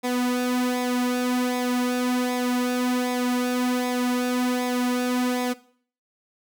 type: tone with flanger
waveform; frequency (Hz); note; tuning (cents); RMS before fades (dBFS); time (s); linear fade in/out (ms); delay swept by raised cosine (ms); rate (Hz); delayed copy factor
sawtooth; 248.5; B3; +11; -24; 0.03-5.54; 20; 0.67 to 3.07; 1.3; -0.65
effects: noise-tail reverb RT60 0.5 s tail -18 dB re dry